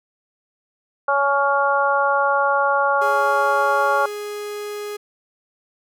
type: harmonic tone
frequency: 280 Hz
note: C#4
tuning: 18 cents sharp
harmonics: 2 / 3 / 4 / 5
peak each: -21 / -21 / -21 / -21 dBFS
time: 1.08-4.06 s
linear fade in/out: 5 ms
type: tone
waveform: 45% pulse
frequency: 415.3 Hz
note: G#4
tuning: in tune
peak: -27 dBFS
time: 3.01-4.97 s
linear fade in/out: 10 ms
effects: none